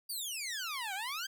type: exponential two-way sweep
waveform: 15% pulse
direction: down then up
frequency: 4827 to 740 to 1623 Hz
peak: -30 dBFS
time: 0.09-1.27 s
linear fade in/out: 10 ms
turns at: 0.94 s
effects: none